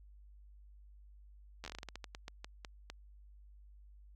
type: slowing click train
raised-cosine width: 0.2 ms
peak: -27 dBFS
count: 17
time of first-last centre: 1.64-2.9 s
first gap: 10 ms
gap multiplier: 1.24
effects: added 50 Hz sine -55 dBFS peak until 4.15 s